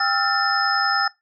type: tone cluster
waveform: sine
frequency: 791 / 1302 / 1392 / 1786 / 5160 Hz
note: G5 / E6 / F6 / A6 / E8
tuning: +15 / -22 / -6 / +25 / -38 cents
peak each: -24 dBFS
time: 0-1.08 s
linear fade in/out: 5 ms
effects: noise-tail reverb RT60 0.2 s tail -22 dB re dry